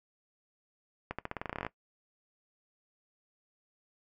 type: accelerating click train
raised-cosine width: 0.5 ms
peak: -20 dBFS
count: 15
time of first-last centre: 1.11-1.666 s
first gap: 76 ms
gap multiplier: 0.89
effects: noise-tail reverb RT60 0.1 s tail -19 dB re dry